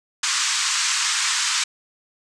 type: band-pass noise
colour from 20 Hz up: white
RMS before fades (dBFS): -22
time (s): 0.23-1.64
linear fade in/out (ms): 5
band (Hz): 1000 to 8000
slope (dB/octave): 48
effects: none